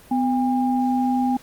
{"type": "tone pair together", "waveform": "sine", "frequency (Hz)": [252, 807], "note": ["B3", "G#5"], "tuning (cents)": [35, -50], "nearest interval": "octave + minor sixth", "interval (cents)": 2015, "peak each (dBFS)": [-19, -23], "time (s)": [0.11, 1.37], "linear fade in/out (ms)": 5, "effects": ["pink hiss -48 dBFS RMS until 1.42 s", "Opus 32 kbps"]}